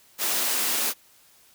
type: high-pass noise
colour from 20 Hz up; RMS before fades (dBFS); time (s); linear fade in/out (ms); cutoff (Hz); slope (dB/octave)
white; -25; 0.18-0.94; 50; 200; 48
effects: white hiss -57 dBFS RMS until 1.54 s